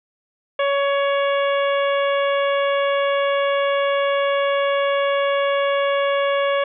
harmonic tone, 560 Hz, C#5, 18 cents sharp, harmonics 1 / 2 / 3 / 4 / 5 / 6, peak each -18 / -24 / -28 / -30 / -32 / -34 dBFS, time 0.59-6.64 s, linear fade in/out 5 ms, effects none

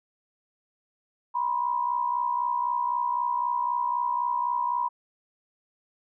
sine tone pair together, 968.1 / 1032 Hz, B5 / C6, -35 / -24 cents, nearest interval minor second, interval 111 cents, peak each -25 / -30 dBFS, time 1.34-4.89 s, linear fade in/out 20 ms, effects none

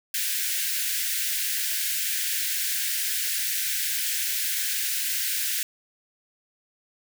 white high-pass noise, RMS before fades -27 dBFS, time 0.14-5.63 s, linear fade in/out 2 ms, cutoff 1500 Hz, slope 96 dB/octave, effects none

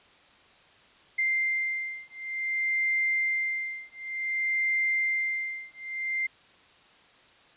sine beating tone pair, 2093 / 2093.55 Hz, C7 / C7, 0 / 0 cents, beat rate 0.55 Hz, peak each -29 dBFS, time 1.18-6.27 s, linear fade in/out 10 ms, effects white hiss -57 dBFS RMS until 7.56 s + resampled to 8000 Hz

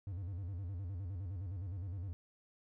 triangle tone with vibrato, 92.5 Hz, F#2, in tune, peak -37 dBFS, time 0.07-2.13 s, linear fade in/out 0 ms, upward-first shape square, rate 9.7 Hz, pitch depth 130 cents each way, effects none

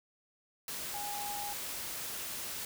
sine tone in noise, 821 Hz, G#5, 20 cents flat, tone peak -39 dBFS, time 0.94-1.53 s, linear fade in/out 2 ms, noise white, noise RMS -40 dBFS, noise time 0.68-2.65 s, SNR -2 dB, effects none

